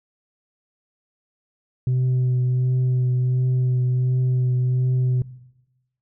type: tone with vibrato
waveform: sine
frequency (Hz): 126.7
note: B2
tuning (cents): +45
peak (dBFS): -15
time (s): 1.87-5.22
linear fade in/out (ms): 2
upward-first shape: triangle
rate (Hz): 1.4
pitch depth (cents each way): 18
effects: noise-tail reverb RT60 1.0 s tail -20 dB re dry + tanh soft clip ceiling -16 dBFS